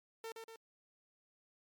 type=tone with echo; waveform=sawtooth; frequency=451.4 Hz; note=A4; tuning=44 cents sharp; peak=-39 dBFS; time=0.24-0.32 s; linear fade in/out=2 ms; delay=120 ms; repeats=2; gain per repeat=-4 dB; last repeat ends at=0.56 s; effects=MP3 96 kbps